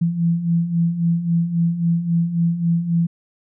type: beating tone pair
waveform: sine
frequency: 166.3 / 170 Hz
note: E3 / F3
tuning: +16 / -46 cents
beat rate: 3.7 Hz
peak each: -23 / -17 dBFS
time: 0.01-3.07 s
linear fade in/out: 10 ms
effects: none